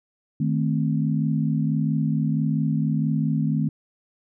sine chord, A diminished, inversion second, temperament equal, 155.56 / 220 / 261.6 Hz, Eb3 / A3 / C4, 0 / 0 / 0 cents, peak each -22 / -25 / -27 dBFS, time 0.4-3.69 s, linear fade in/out 5 ms, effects none

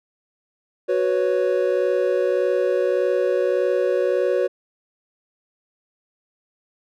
triangle chord, F# suspended fourth, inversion none, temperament just, 370 / 493.3 / 555 Hz, F#4 / B4 / C#5, 0 / -2 / +2 cents, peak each -20 dBFS, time 0.88-4.48 s, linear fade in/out 20 ms, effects none

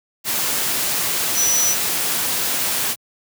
sine tone in noise, 5920 Hz, F#8, in tune, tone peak -16 dBFS, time 1.34-1.76 s, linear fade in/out 50 ms, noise white, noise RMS -21 dBFS, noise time 0.24-2.96 s, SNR +2 dB, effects high-pass 100 Hz 12 dB/octave

